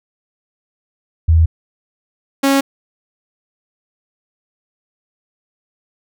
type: tone pair in turn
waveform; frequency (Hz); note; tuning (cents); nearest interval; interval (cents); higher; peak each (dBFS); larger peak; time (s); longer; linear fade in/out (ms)
sine / sawtooth; 81.3 / 274.5; E2 / C#4; -23 / -17; octave + major sixth; 2106; second; -7 / -7; neither; 1.28-1.46 / 2.43-2.61; neither; 10
effects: none